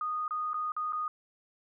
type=tone with dropouts; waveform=sine; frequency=1236 Hz; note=D#6; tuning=12 cents flat; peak=-30 dBFS; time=0.01-1.08 s; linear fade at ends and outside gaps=2 ms; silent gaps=0.28-0.308 / 0.533-0.542 / 0.72-0.765 / 0.924-0.931 s; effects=none

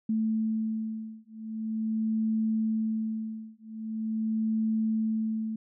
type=beating tone pair; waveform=sine; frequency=220 / 220.43 Hz; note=A3 / A3; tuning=0 / +3 cents; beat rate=0.43 Hz; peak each=-30 dBFS; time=0.09-5.56 s; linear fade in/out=5 ms; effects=none

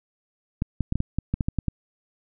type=clicks; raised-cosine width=5 ms; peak=-11 dBFS; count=11; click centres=0.621 / 0.807 / 0.924 / 0.956 / 1.004 / 1.186 / 1.34 / 1.408 / 1.485 / 1.587 / 1.683 s; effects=none

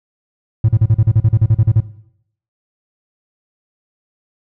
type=tone bursts; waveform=triangle; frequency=110 Hz; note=A2; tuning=in tune; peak=-5 dBFS; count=14; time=0.64-1.804 s; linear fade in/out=5 ms; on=46 ms; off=40 ms; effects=noise-tail reverb RT60 0.7 s tail -18 dB re dry + tanh soft clip ceiling -2 dBFS

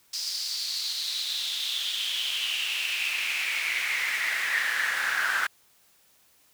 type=noise with high-pass filter sweep; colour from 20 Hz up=brown; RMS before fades=-29 dBFS; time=0.13-5.47 s; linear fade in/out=5 ms; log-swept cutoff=5000 to 1500 Hz; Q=5.9; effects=white hiss -62 dBFS RMS until 6.53 s

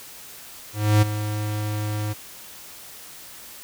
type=tone with ADSR envelope; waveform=square; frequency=105.6 Hz; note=G#2; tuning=29 cents sharp; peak=-13 dBFS; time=0.73-2.14 s; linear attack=290 ms; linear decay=16 ms; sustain=-12 dB; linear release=21 ms; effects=white hiss -42 dBFS RMS until 3.63 s

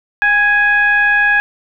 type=tone with frequency modulation; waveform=sine; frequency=1661.2 Hz; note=G#6; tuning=in tune; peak=-9 dBFS; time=0.22-1.4 s; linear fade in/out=0 ms; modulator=844 Hz; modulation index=0.63; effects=none

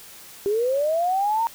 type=linear sweep; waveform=sine; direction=up; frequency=390 to 932.3 Hz; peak=-19 dBFS; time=0.46-1.47 s; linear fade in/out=0 ms; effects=white hiss -44 dBFS RMS until 1.54 s

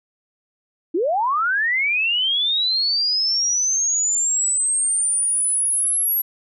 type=linear sweep; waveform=sine; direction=up; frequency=299.6 to 11590 Hz; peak=-17 dBFS; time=0.94-6.22 s; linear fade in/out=10 ms; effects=none

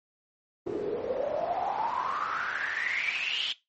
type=noise with band-pass filter sweep; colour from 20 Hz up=pink; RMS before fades=-31 dBFS; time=0.66-3.53 s; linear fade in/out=10 ms; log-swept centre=360 to 3300 Hz; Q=9.8; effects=noise-tail reverb RT60 0.2 s tail -17 dB re dry + MP3 32 kbps

